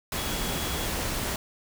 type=tone in noise; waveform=sine; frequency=3346 Hz; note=G#7; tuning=12 cents sharp; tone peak=-39 dBFS; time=0.17-0.86 s; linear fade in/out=2 ms; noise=pink; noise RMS=-30 dBFS; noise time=0.12-1.36 s; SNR=-12 dB; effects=none